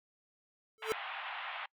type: tone with exponential growth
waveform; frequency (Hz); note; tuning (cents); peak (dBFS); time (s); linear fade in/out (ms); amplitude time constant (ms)
square; 440; A4; 0; -27; 0.78-0.92; 0; 29
type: band-pass noise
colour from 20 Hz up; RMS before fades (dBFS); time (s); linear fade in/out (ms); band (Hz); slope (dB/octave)
pink; -42; 0.82-1.66; 5; 710 to 3300; 48
effects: noise-tail reverb RT60 0.1 s tail -26 dB re dry